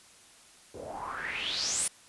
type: noise with low-pass filter sweep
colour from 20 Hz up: white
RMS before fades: -34 dBFS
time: 0.74-1.88 s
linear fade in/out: 5 ms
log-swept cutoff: 440 to 10000 Hz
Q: 7
effects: white hiss -56 dBFS RMS until 2.08 s + resampled to 24000 Hz